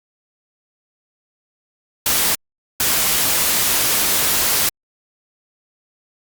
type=noise bursts at uneven times; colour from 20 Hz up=white; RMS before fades=-17 dBFS; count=2; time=2.06-2.35 / 2.8-4.69 s; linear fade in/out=2 ms; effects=Opus 48 kbps